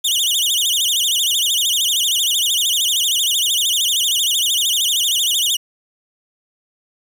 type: tone with vibrato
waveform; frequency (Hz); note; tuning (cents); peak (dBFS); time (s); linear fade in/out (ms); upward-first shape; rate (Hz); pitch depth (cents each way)
sawtooth; 3261; G#7; -32; -12; 0.04-5.57; 10; sine; 13; 230
effects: 7-bit